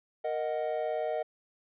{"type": "chord", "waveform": "triangle", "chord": "D# minor", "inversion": "second", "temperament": "equal", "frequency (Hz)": [466.2, 622.3, 740], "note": ["A#4", "D#5", "F#5"], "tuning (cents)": [0, 0, 0], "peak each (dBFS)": [-33, -30, -34], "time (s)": [0.24, 1.23], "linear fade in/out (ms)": 10, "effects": ["resampled to 8000 Hz"]}